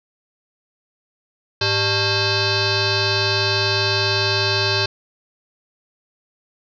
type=tone with frequency modulation; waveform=sine; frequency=2093 Hz; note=C7; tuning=in tune; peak=-16 dBFS; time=1.61-4.86 s; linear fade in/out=5 ms; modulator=497 Hz; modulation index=5.7; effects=none